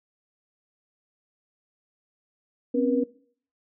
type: tone cluster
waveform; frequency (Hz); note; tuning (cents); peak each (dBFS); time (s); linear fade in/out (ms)
sine; 253.9 / 274.3 / 479.9; B3 / C#4 / B4; +48 / -18 / -50; -25; 2.74-3.04; 10
effects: noise-tail reverb RT60 0.5 s tail -19 dB re dry